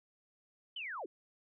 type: linear sweep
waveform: sine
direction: down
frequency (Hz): 3126 to 294.2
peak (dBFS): -39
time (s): 0.76-1.06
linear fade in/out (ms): 5
effects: none